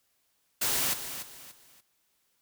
white noise with echo, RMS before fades -28 dBFS, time 0.61-0.94 s, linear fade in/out 10 ms, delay 290 ms, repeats 3, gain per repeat -10 dB, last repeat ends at 1.81 s, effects white hiss -73 dBFS RMS until 2.41 s

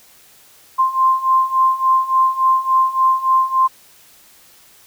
sine beating tone pair, 1046.5 / 1050 Hz, C6 / C6, 0 / +6 cents, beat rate 3.5 Hz, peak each -17 / -14 dBFS, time 0.78-3.68 s, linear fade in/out 20 ms, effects white hiss -48 dBFS RMS until 4.86 s

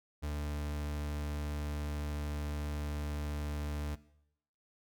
40% pulse tone, 73.9 Hz, D2, 11 cents sharp, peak -34 dBFS, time 0.22-3.96 s, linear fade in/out 20 ms, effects noise-tail reverb RT60 0.8 s tail -19 dB re dry

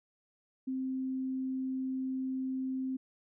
sine tone, 261.6 Hz, C4, in tune, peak -32 dBFS, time 0.67-2.97 s, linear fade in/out 10 ms, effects none

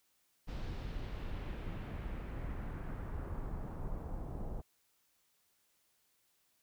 brown noise with low-pass filter sweep, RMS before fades -41 dBFS, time 0.47-4.62 s, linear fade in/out 20 ms, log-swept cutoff 4800 to 750 Hz, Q 1.3, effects white hiss -75 dBFS RMS until 6.62 s

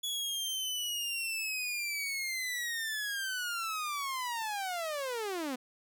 sawtooth linear sweep, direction down, 3402 to 242.6 Hz, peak -30 dBFS, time 0.03-5.56 s, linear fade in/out 10 ms, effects none

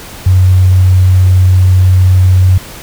sine tone, 92.5 Hz, F#2, in tune, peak -3 dBFS, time 0.26-2.58 s, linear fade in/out 5 ms, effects pink hiss -29 dBFS RMS until 2.82 s

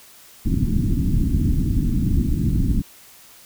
pink low-pass noise, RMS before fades -19 dBFS, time 0.45-2.82 s, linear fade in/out 10 ms, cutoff 300 Hz, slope 48 dB/octave, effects white hiss -47 dBFS RMS until 3.45 s

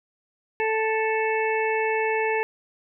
harmonic tone, 440 Hz, A4, in tune, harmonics 1 / 2 / 4 / 5 / 6, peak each -24 / -27 / -30 / -31 / -32 dBFS, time 0.6-2.43 s, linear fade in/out 0 ms, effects none

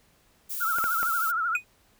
violet noise, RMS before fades -33 dBFS, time 0.49-1.32 s, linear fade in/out 20 ms
sine tone with vibrato, 1365 Hz, F6, 40 cents flat, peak -24 dBFS, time 0.6-1.57 s, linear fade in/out 20 ms, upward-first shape triangle, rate 13 Hz, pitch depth 120 cents each way
clicks, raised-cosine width 0.5 ms, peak -20 / -18 / -19 dBFS, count 3, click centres 0.785 / 0.841 / 1.03 s
triangle tone with exponential decay, 2489 Hz, D#7, in tune, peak -18 dBFS, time 1.55-1.64 s, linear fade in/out 2 ms, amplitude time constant 19 ms
effects pink hiss -63 dBFS RMS until 1.99 s

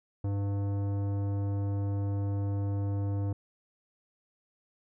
sine tone with tanh clipping, 100 Hz, G2, 35 cents sharp, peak -30 dBFS, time 0.24-3.33 s, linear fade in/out 5 ms, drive 15 dB, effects none

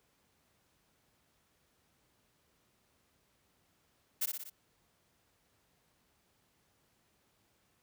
blue noise with echo, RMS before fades -32 dBFS, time 4.21-4.26 s, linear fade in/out 10 ms, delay 60 ms, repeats 4, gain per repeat -4 dB, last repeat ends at 4.5 s, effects pink hiss -73 dBFS RMS until 7.82 s + high-pass 60 Hz 12 dB/octave

